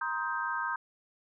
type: chord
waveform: sine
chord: C minor seventh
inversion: third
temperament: just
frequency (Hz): 941.9 / 1046.5 / 1255.8 / 1569.8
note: Bb5 / C6 / Eb6 / G6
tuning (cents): +18 / 0 / +16 / +2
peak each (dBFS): -36 / -38 / -36 / -34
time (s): 0.01-0.76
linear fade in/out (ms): 5
effects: none